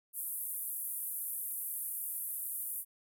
pink band-pass noise, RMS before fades -39 dBFS, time 0.13-2.85 s, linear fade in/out 50 ms, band 10000 to 15000 Hz, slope 48 dB/octave, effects none

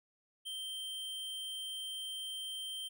square tone, 3136 Hz, G7, in tune, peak -40 dBFS, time 0.45-2.89 s, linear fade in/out 20 ms, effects none

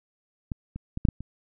clicks, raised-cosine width 5 ms, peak -18 / -23 / -18 / -7 / -10 / -24 dBFS, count 6, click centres 0.518 / 0.76 / 0.974 / 1.052 / 1.087 / 1.206 s, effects none

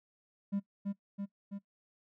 triangle tone with echo, 199.6 Hz, G3, 32 cents sharp, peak -27 dBFS, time 0.52-0.6 s, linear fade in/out 20 ms, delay 330 ms, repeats 3, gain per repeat -3 dB, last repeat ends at 1.59 s, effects noise-tail reverb RT60 0.1 s tail -20 dB re dry + tanh soft clip ceiling -24 dBFS

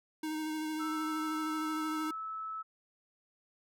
square tone with vibrato, 311 Hz, D#4, 1 cent flat, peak -35 dBFS, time 0.23-2.11 s, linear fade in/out 5 ms, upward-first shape triangle, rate 13 Hz, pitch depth 22 cents each way
sine tone with pitch glide, 1318.5 to 1304.1 Hz, E6 to E6, 0 to -19 cents, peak -37 dBFS, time 0.79-2.63 s, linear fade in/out 20 ms, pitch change -19 cents, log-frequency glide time 0.94-2.06 s
effects none

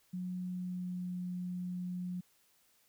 sine tone with pitch glide, 181.6 to 179.83 Hz, F#3 to F#3, -32 to -49 cents, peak -36 dBFS, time 0.13-2.21 s, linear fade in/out 10 ms, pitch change -17 cents, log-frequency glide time 0.4-1.13 s, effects white hiss -70 dBFS RMS until 2.88 s

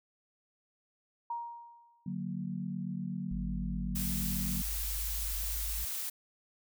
sine tone with exponential decay, 940 Hz, A#5, 14 cents sharp, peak -32 dBFS, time 1.3-2.13 s, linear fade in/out 5 ms, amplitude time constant 180 ms
sine chord, D augmented, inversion none, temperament equal, 146.83 / 185 / 233.1 Hz, D3 / F#3 / A#3, 0 / 0 / 0 cents, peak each -41 / -36 / -41 dBFS, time 2.06-4.62 s, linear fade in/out 5 ms
sine tone, 51.91 Hz, G#1, in tune, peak -36 dBFS, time 3.31-5.85 s, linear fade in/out 5 ms
blue noise, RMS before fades -37 dBFS, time 3.95-6.1 s, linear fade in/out 10 ms
effects none

